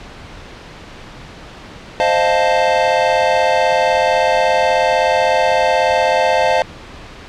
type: chord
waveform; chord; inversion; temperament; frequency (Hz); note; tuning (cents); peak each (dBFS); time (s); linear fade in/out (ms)
square; F dominant seventh; second; equal; 523.3 / 622.3 / 698.5 / 880; C5 / Eb5 / F5 / A5; 0 / 0 / 0 / 0; -18; 2-6.62; 0
effects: pink hiss -35 dBFS RMS until 7.28 s + low-pass 4000 Hz 12 dB/octave